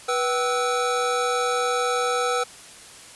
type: tone cluster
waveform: square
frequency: 490.1 / 765 / 1308 Hz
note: B4 / G5 / E6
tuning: -13 / -42 / -14 cents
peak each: -25 / -29 / -26 dBFS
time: 0.08-2.44 s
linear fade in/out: 10 ms
effects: white hiss -44 dBFS RMS until 3.15 s + resampled to 24000 Hz